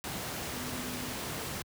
sine tone in noise, 250 Hz, B3, 21 cents sharp, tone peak -42 dBFS, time 0.53-1.13 s, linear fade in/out 0 ms, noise pink, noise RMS -37 dBFS, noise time 0.04-1.62 s, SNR -8 dB, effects high-pass 80 Hz 12 dB/octave

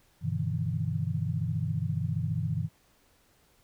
sine chord, E minor seventh, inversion first, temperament equal with one note detuned, 98 / 123.47 / 150.09 / 164.81 Hz, G2 / B2 / D3 / E3, 0 / 0 / +38 / 0 cents, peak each -33 dBFS, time 0.21-2.69 s, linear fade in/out 50 ms, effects pink hiss -65 dBFS RMS until 3.63 s

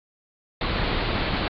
pink low-pass noise, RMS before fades -25 dBFS, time 0.61-1.48 s, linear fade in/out 2 ms, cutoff 4500 Hz, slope 96 dB/octave, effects AAC 64 kbps

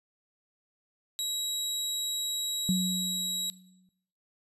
25% pulse tone, 3861 Hz, B7, 40 cents flat, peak -26 dBFS, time 1.19-3.5 s, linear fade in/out 0 ms
sine tone with exponential decay, 185 Hz, F#3, in tune, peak -22 dBFS, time 2.69-3.89 s, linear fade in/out 0 ms, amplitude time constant 260 ms
effects noise-tail reverb RT60 0.7 s tail -17 dB re dry + resampled to 32000 Hz

